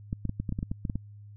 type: clicks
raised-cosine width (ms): 5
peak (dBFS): -18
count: 12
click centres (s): 0.129 / 0.253 / 0.294 / 0.4 / 0.492 / 0.524 / 0.589 / 0.629 / 0.715 / 0.852 / 0.898 / 0.956
effects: added 103 Hz sine -45 dBFS peak until 1.36 s